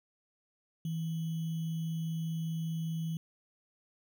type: tone with sample-and-hold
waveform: sine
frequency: 162.5 Hz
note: E3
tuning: 24 cents flat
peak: -32 dBFS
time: 0.85-3.17 s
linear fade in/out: 2 ms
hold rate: 3150 Hz
effects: none